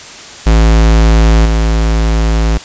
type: tone with level steps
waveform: square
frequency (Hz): 55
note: A1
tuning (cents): 0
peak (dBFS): -5 / -9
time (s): 0.46-2.58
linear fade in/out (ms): 10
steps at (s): 1.45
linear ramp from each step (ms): 10
effects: white hiss -30 dBFS RMS until 2.64 s + resampled to 16000 Hz